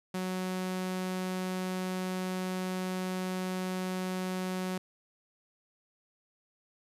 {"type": "tone", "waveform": "sawtooth", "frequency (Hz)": 185, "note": "F#3", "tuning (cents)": 0, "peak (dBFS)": -28, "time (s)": [0.14, 4.78], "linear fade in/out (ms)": 5, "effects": ["resampled to 32000 Hz", "11-bit"]}